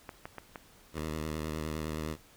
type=clicks; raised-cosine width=0.5 ms; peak=-25 dBFS; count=5; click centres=0.092 / 0.255 / 0.383 / 0.558 / 0.979 s
type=tone with vibrato; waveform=10% pulse; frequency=77.78 Hz; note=D#2; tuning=in tune; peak=-26 dBFS; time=0.93-2.17 s; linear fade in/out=50 ms; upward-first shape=sine; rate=9.7 Hz; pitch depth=42 cents each way
effects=pink hiss -59 dBFS RMS until 2.36 s